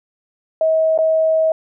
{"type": "tone with dropouts", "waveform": "sine", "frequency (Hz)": 639, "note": "D#5", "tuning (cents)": 46, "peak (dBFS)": -12, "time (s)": [0.61, 1.52], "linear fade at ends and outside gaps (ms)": 2, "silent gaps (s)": [0.977, 0.987], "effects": []}